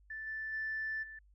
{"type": "tone with level steps", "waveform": "sine", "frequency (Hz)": 1760, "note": "A6", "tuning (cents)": 0, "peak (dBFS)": [-40, -37, -34, -46], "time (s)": [0.1, 1.19], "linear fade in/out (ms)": 5, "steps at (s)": [0.26, 0.52, 1.02], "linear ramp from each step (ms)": 20, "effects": ["tanh soft clip ceiling -30 dBFS", "added 50 Hz sine -61 dBFS peak until 1.34 s"]}